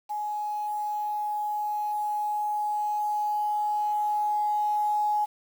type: tone with level ramp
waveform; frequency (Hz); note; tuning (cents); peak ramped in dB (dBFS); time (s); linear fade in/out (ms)
sine; 839; G#5; +17; -28 to -22; 0.09-5.26; 20
effects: 8-bit